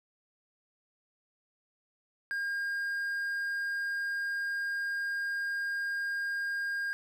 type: tone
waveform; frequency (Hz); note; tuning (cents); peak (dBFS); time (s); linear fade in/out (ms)
triangle; 1614; G#6; -50; -29; 2.31-6.93; 0
effects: none